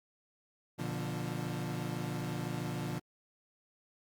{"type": "chord", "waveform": "30% pulse", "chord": "B diminished", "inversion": "none", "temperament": "equal with one note detuned", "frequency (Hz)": [120.79, 146.83, 174.61], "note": ["B2", "D3", "F3"], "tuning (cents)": [-38, 0, 0], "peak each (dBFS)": [-37, -37, -37], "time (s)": [0.78, 3], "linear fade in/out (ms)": 20, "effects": ["Opus 48 kbps"]}